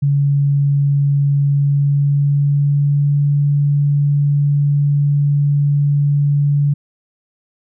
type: tone with pitch glide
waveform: sine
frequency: 141.6 to 143.83 Hz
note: C#3 to D3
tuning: +37 to -36 cents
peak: -11 dBFS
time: 0.02-6.74 s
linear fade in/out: 10 ms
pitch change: +27 cents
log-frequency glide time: 1.48-3.21 s
effects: none